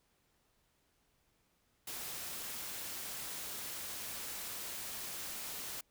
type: noise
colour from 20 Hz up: white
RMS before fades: -43 dBFS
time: 1.87-5.81 s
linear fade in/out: 5 ms
effects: pink hiss -75 dBFS RMS until 5.9 s